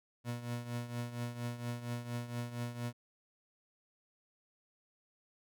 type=tone with tremolo; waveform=30% pulse; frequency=120 Hz; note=B2; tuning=49 cents flat; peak=-32 dBFS; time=0.24-2.93 s; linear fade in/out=50 ms; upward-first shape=triangle; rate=4.3 Hz; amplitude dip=75%; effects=none